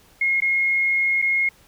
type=tone with dropouts; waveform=sine; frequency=2153 Hz; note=C7; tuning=49 cents sharp; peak=-17 dBFS; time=0.21-1.49 s; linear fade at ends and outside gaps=5 ms; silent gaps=0.404-0.42 / 1.218-1.223 s; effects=pink hiss -54 dBFS RMS until 1.67 s